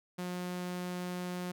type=tone; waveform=sawtooth; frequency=179.4 Hz; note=F3; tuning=47 cents sharp; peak=-32 dBFS; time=0.18-1.52 s; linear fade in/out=10 ms; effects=none